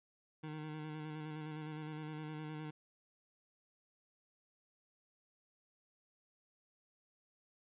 25% pulse tone with vibrato, 154 Hz, D#3, 17 cents flat, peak -39 dBFS, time 0.43-2.71 s, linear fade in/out 10 ms, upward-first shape square, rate 9.7 Hz, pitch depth 23 cents each way, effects resampled to 8000 Hz

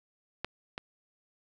clicks, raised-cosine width 0.3 ms, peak -16 / -20 dBFS, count 2, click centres 0.446 / 0.779 s, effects none

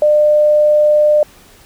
sine tone, 600 Hz, D5, 37 cents sharp, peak -7 dBFS, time 0.02-1.23 s, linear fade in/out 2 ms, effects pink hiss -44 dBFS RMS until 1.65 s

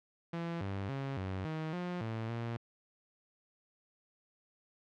sawtooth tone with pitch steps, 168.6 / 98 / 136.6 / 94.7 / 157.7 / 177.9 / 112.5 / 116.6 Hz, E3 / G2 / C#3 / F#2 / D#3 / F3 / A2 / A#2, +39 / 0 / -25 / +41 / +24 / +32 / +39 / +1 cents, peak -32 dBFS, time 0.33-2.57 s, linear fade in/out 5 ms, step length 280 ms, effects low-pass 3000 Hz 12 dB/octave

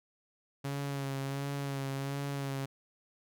sawtooth tone with vibrato, 138.59 Hz, C#3, in tune, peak -30 dBFS, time 0.64-2.66 s, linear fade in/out 10 ms, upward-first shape sine, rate 1.4 Hz, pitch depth 31 cents each way, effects none

